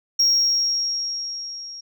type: tone with level ramp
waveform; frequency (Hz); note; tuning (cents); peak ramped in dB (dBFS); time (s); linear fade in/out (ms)
sine; 5588; F8; 0; -11 to -34; 0.19-1.81; 10
effects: tanh soft clip ceiling -13 dBFS